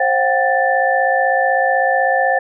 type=tone cluster; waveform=sine; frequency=531 / 719 / 775 / 1764 Hz; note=C5 / F#5 / G5 / A6; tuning=+25 / -50 / -20 / +4 cents; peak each=-18 dBFS; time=0-2.39 s; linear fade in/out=5 ms; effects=none